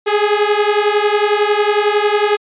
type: beating tone pair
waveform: sawtooth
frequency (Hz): 410.9 / 421.9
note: G#4 / G#4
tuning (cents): -18 / +27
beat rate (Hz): 11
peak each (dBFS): -11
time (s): 0.06-2.37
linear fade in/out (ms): 20
effects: resampled to 8000 Hz